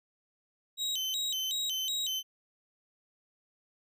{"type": "tone with vibrato", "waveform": "35% pulse", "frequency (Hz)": 3421, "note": "A7", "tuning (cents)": -49, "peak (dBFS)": -29, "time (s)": [0.77, 2.23], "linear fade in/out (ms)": 50, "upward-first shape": "square", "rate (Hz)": 2.7, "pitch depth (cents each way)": 190, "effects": []}